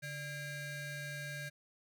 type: ring-modulated tone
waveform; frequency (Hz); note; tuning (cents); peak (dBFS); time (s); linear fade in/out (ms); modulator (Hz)
35% pulse; 737; F#5; -7; -36; 0.02-1.5; 20; 881
effects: none